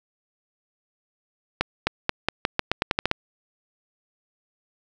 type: accelerating click train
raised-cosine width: 0.3 ms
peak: -4 dBFS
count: 12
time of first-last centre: 1.61-3.114 s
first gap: 260 ms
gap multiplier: 0.86
effects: none